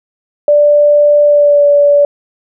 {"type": "tone with pitch glide", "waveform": "sine", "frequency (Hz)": [587.3, 576.9], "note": ["D5", "D5"], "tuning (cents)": [0, -31], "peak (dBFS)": -4, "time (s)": [0.48, 2.05], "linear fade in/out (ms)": 2, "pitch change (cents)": -31, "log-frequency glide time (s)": [1.24, 1.66], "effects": []}